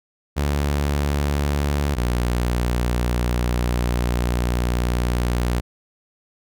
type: tone pair in turn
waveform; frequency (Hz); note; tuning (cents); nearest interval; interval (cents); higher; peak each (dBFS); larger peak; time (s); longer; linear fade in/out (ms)
sawtooth; 72 / 60.32; D2 / B1; -34 / -40; minor third; 306; first; -15 / -15; neither; 0.36-1.96 / 1.96-5.61; second; 20
effects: none